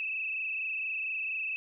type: tone with frequency modulation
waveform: sine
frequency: 2600 Hz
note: E7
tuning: 24 cents flat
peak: -31 dBFS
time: 0-1.56 s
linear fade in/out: 0 ms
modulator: 24.3 Hz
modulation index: 3.3
effects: none